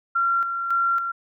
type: tone with tremolo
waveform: sine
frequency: 1372 Hz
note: F6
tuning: 31 cents flat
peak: -18 dBFS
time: 0.15-1.12 s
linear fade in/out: 10 ms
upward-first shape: square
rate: 1.8 Hz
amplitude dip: 50%
effects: none